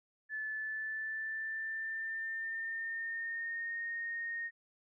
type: tone with pitch glide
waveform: sine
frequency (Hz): 1738 to 1852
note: A6 to A#6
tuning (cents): -22 to -12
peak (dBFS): -36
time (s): 0.29-4.51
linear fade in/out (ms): 50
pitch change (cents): +110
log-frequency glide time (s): 0.47-3.81
effects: none